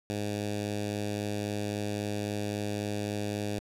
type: tone with notch filter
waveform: 10% pulse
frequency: 103.7 Hz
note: G#2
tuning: 2 cents flat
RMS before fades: -33 dBFS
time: 0.1-3.59 s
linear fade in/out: 0 ms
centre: 1300 Hz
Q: 1.2
effects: low-pass 12000 Hz 12 dB/octave